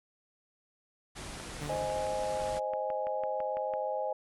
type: low-pass noise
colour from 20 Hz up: pink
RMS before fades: -43 dBFS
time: 1.15-2.6 s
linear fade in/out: 20 ms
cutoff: 11000 Hz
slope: 96 dB/octave
type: click train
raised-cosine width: 0.5 ms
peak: -29 dBFS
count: 15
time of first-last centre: 1.4-3.737 s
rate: 5.99 Hz
type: tone with exponential decay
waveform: sawtooth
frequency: 146.83 Hz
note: D3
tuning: in tune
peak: -32 dBFS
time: 1.61-2.4 s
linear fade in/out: 5 ms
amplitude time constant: 170 ms
type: chord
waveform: sine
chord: Ab major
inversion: first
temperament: equal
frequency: 523.3 / 622.3 / 830.6 Hz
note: C5 / Eb5 / Ab5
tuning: 0 / 0 / 0 cents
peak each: -35 dBFS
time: 1.69-4.13 s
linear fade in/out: 5 ms
effects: none